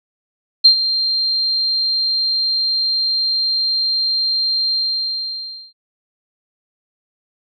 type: tone with ADSR envelope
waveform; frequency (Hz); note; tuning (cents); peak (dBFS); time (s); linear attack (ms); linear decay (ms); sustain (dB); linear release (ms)
sine; 4176; C8; -4; -3; 0.64-5.73; 15; 92; -12; 1000
effects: none